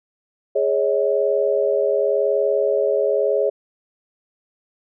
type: chord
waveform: sine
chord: Ab suspended fourth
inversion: none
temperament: equal with one note detuned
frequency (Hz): 415.3 / 554.4 / 635.3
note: Ab4 / Db5 / Eb5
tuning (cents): 0 / 0 / +36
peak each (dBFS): -20 / -19 / -23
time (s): 0.55-3.5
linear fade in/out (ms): 10
effects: none